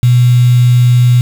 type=tone with quantisation; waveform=sine; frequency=122.9 Hz; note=B2; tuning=8 cents flat; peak=-4 dBFS; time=0.03-1.21 s; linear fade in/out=0 ms; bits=4; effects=none